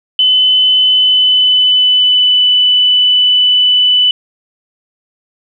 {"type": "tone with pitch glide", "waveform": "sine", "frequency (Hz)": [3023, 2988], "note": ["F#7", "F#7"], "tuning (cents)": [36, 16], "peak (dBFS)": -6, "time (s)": [0.19, 4.11], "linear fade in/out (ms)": 2, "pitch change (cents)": -20, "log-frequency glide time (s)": [0.81, 2.44], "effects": []}